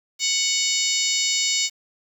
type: harmonic tone with a mistuned harmonic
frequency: 740 Hz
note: F#5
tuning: in tune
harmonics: 3 / 4 / 5 / 6 / 7 / 8 / 9 / 10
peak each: -28 / -28 / -28 / -28 / -28 / -28 / -28 / -28 dBFS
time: 0.19-1.7 s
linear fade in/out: 50 ms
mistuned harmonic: 9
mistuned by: +61 cents
effects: 8-bit